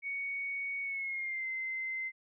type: tone with pitch glide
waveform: sine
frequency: 2231 to 2070 Hz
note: C#7 to C7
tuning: +11 to -19 cents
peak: -34 dBFS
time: 0.02-2.12 s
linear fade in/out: 50 ms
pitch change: -130 cents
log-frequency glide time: 0.82-1.47 s
effects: none